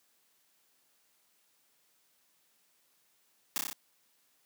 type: noise with echo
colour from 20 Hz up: white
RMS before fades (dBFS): -31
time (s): 3.56-3.58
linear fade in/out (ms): 0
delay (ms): 30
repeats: 5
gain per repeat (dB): -2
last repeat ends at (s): 3.73
effects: white hiss -71 dBFS RMS until 4.45 s + high-pass 150 Hz 12 dB/octave

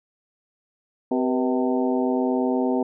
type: harmonic tone with a mistuned harmonic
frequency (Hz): 128.2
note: C3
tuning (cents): -35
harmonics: 2 / 3 / 4 / 5 / 6 / 7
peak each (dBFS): -22 / -26 / -28 / -30 / -32 / -33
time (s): 1.11-2.83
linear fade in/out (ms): 5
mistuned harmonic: 4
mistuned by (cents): -95
effects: none

